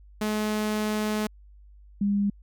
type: tone pair in turn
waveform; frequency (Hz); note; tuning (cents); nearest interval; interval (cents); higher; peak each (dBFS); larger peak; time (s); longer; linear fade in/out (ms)
sawtooth / sine; 213.2 / 202; G#3 / G#3; +46 / -48; minor second; 94; first; -21; neither; 0.21-1.27 / 2.01-2.3; first; 5
effects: added 50 Hz sine -48 dBFS peak until 2.42 s